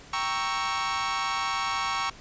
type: chord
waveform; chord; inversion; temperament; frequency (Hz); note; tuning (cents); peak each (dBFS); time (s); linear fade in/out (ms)
sawtooth; G diminished seventh; none; equal; 784 / 932.3 / 1108.7 / 1318.5; G5 / Bb5 / Db6 / Fb6; 0 / 0 / 0 / 0; -31 / -30 / -25 / -30; 0.13-2.1; 5
effects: pink hiss -48 dBFS RMS until 2.2 s + resampled to 16000 Hz